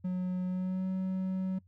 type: tone with pitch glide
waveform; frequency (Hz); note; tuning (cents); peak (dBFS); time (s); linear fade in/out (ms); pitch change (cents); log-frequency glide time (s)
triangle; 182.6 to 187.73; F#3 to F#3; -23 to +25; -28; 0.04-1.59; 10; +48; 0.46-0.87
effects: noise-tail reverb RT60 0.1 s tail -24 dB re dry + added 91 Hz sine -59 dBFS peak until 1.67 s